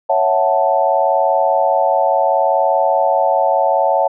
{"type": "chord", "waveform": "sine", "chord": "F# minor seventh", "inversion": "second", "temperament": "equal", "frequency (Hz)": [554.4, 659.3, 740, 880], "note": ["C#5", "E5", "F#5", "A5"], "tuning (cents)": [0, 0, 0, 0], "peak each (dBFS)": -17, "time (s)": [0.09, 4.08], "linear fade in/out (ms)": 10, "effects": []}